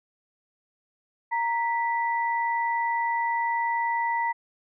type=tone pair together; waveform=sine; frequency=930.2 / 1971 Hz; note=A#5 / B6; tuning=-4 / -4 cents; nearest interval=octave + minor second; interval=1300 cents; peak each=-24 / -30 dBFS; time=1.31-4.33 s; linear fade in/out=20 ms; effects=none